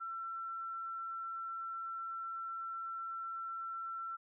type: tone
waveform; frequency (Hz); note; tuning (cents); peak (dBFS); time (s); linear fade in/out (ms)
sine; 1346; E6; +36; -39; 0-4.17; 20
effects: none